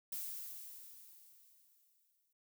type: noise with exponential decay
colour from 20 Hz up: violet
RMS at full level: -41 dBFS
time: 0.12-2.33 s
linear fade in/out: 5 ms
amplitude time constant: 480 ms
effects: noise-tail reverb RT60 0.1 s tail -26 dB re dry